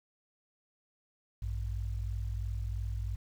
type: tone pair together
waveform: sine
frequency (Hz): 57.02 / 100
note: A#1 / G2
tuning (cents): -38 / +35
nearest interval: minor seventh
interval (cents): 973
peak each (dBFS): -34 / -37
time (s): 1.42-3.16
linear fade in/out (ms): 5
effects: 10-bit